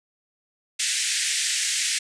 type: band-pass noise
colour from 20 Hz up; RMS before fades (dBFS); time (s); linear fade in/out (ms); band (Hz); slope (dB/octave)
white; -25; 0.79-1.99; 10; 1700 to 9000; 48
effects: none